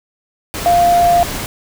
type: tone in noise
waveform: sine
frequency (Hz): 697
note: F5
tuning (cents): -4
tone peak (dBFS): -8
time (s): 0.66-1.23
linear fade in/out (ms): 0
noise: pink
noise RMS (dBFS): -23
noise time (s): 0.54-1.46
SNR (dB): +12
effects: none